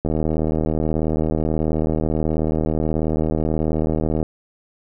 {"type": "click train", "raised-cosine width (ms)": 2, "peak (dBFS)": -8, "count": 329, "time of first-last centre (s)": [0.05, 4.228], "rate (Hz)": 78.5, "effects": []}